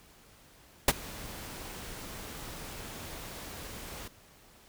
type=noise with ADSR envelope; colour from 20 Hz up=pink; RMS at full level=-19 dBFS; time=0.88-4.08 s; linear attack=3 ms; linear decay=36 ms; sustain=-24 dB; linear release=5 ms; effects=pink hiss -58 dBFS RMS until 4.68 s